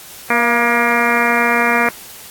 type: harmonic tone with a mistuned harmonic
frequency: 237.7 Hz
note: A#3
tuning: 34 cents sharp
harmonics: 1 / 2 / 3 / 4 / 5 / 6 / 7 / 8 / 9 / 10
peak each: -21 / -21 / -21 / -21 / -21 / -21 / -21 / -21 / -21 / -21 dBFS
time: 0.3-1.89 s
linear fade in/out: 2 ms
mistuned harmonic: 3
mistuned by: -39 cents
effects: white hiss -36 dBFS RMS until 2.3 s + AAC 64 kbps